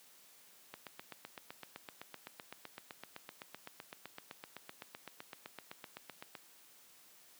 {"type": "click train", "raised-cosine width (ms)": 0.3, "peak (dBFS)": -29, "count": 45, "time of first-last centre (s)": [0.74, 6.352], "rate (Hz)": 7.84, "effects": ["white hiss -62 dBFS RMS until 7.39 s", "high-pass 150 Hz 12 dB/octave"]}